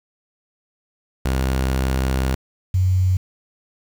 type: tone pair in turn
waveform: sawtooth / sine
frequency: 65.5 / 92.63 Hz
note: C2 / F#2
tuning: +2 / +2 cents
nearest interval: tritone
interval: 600 cents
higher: second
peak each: -14 dBFS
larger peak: neither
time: 1.25-2.35 / 2.74-3.17 s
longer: first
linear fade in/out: 5 ms
effects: 7-bit